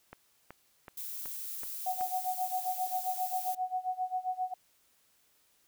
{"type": "click train", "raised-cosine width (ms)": 0.5, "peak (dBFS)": -30, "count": 6, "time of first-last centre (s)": [0.13, 2.01], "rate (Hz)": 2.66}
{"type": "noise", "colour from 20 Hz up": "violet", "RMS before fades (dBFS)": -40, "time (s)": [0.97, 3.55], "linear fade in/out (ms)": 5}
{"type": "tone with tremolo", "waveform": "sine", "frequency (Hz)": 740, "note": "F#5", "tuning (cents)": 0, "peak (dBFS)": -28, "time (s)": [1.86, 4.54], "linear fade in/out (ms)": 5, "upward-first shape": "sine", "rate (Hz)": 7.5, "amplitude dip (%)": 90}
{"effects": ["white hiss -69 dBFS RMS until 5.67 s"]}